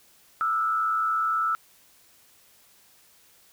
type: tone with frequency modulation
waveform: sine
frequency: 1318.5 Hz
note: E6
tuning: in tune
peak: -22 dBFS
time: 0.41-1.55 s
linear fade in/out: 0 ms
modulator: 99.4 Hz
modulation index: 0.63
effects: white hiss -58 dBFS RMS until 3.52 s